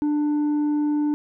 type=tone with tanh clipping; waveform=sine; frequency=296.5 Hz; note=D4; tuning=17 cents sharp; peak=-20 dBFS; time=0.02-1.14 s; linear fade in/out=0 ms; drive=4 dB; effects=none